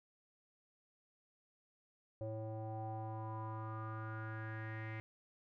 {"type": "tone with low-pass filter sweep", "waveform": "square", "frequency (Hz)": 110, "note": "A2", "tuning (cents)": 0, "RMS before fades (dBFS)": -44, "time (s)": [2.21, 5], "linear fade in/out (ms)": 0, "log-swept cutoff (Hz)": [570, 2100], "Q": 6, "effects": []}